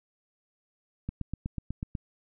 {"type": "click train", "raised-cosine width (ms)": 5, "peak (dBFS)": -20, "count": 8, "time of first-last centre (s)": [1.09, 1.952], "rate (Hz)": 8.12, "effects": []}